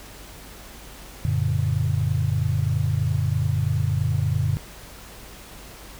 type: chord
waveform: sine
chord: Gb augmented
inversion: none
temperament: just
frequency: 92.5 / 115.62 / 144.53 Hz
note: Gb2 / Bb2 / D3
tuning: 0 / -14 / -27 cents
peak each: -24 dBFS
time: 1.25-4.57 s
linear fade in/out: 0 ms
effects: added 50 Hz sine -45 dBFS peak until 5.99 s + pink hiss -43 dBFS RMS until 5.99 s